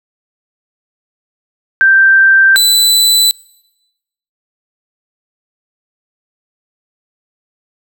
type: tone pair in turn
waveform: sine / sawtooth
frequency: 1568 / 3992 Hz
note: G6 / B7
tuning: 0 / +18 cents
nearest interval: octave + major third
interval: 1618 cents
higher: second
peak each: -4 dBFS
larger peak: neither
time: 1.81-2.56 / 2.56-3.31 s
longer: neither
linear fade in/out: 0 ms
effects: noise-tail reverb RT60 1.0 s tail -25 dB re dry